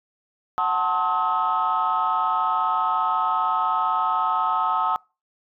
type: chord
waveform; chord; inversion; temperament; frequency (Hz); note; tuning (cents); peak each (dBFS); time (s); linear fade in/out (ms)
sine; F# diminished seventh; none; just; 740 / 888 / 1065.6 / 1278.7; F#5 / A5 / C6 / Eb6; 0 / +16 / +31 / +47; -26 / -24 / -26 / -22; 0.58-4.96; 0
effects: noise-tail reverb RT60 0.3 s tail -25 dB re dry + tanh soft clip ceiling -13 dBFS